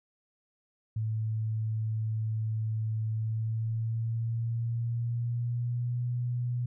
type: tone with pitch glide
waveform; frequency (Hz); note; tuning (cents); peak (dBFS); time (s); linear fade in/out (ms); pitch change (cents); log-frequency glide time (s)
sine; 110 to 122.05; A2 to B2; 0 to -20; -28; 0.96-6.66; 5; +180; 3.1-6.03
effects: none